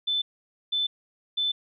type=tone bursts; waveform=sine; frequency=3520 Hz; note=A7; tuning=in tune; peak=-23 dBFS; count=3; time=0.07-1.52 s; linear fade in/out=10 ms; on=150 ms; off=500 ms; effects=none